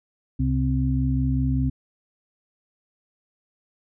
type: harmonic tone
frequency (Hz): 65.2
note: C2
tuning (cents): -5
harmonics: 1 / 2 / 4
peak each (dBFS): -24 / -23 / -25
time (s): 0.39-1.7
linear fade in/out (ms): 10
effects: none